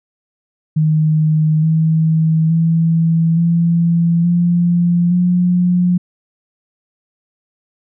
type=tone with pitch steps; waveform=sine; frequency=155.6 / 159.88 / 164.28 / 168.8 / 173.45 / 178.22 Hz; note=D#3 / D#3 / E3 / E3 / F3 / F3; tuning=0 / +47 / -6 / +41 / -12 / +35 cents; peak=-10 dBFS; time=0.76-5.98 s; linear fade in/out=10 ms; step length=870 ms; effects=none

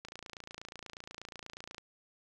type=click train; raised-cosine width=0.2 ms; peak=-27 dBFS; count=50; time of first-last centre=0.05-1.781 s; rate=28.3 Hz; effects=none

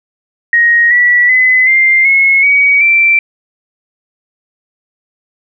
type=tone with pitch steps; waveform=sine; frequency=1878 / 1948.7 / 2022 / 2098 / 2177 / 2259 / 2344 Hz; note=A#6 / B6 / B6 / C7 / C#7 / C#7 / D7; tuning=+12 / -24 / +40 / +4 / -32 / +32 / -4 cents; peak=-5 dBFS; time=0.53-3.19 s; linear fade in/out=2 ms; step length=380 ms; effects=none

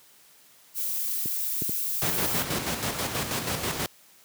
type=noise; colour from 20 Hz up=violet; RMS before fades=-29 dBFS; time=0.74-2.45 s; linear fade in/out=50 ms
type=clicks; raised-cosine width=3 ms; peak=-21 / -18 / -19 / -28 dBFS; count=4; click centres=1.258 / 1.621 / 1.694 / 2.187 s
type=noise with tremolo; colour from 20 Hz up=pink; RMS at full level=-27 dBFS; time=2.02-3.86 s; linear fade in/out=0 ms; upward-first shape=square; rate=6.2 Hz; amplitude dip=45%
effects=white hiss -56 dBFS RMS until 4.24 s + high-pass 100 Hz 12 dB/octave

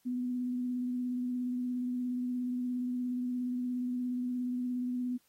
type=tone with vibrato; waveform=sine; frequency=248.3 Hz; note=B3; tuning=9 cents sharp; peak=-31 dBFS; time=0.05-5.18 s; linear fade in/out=20 ms; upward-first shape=triangle; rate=17 Hz; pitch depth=22 cents each way; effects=white hiss -71 dBFS RMS until 5.28 s + AAC 48 kbps

